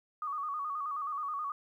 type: tone with vibrato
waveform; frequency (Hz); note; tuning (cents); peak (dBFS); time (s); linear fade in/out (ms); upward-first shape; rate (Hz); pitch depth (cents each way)
sine; 1174.7; D6; 0; -33; 0.22-1.52; 2; square; 9.4; 78
effects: 12-bit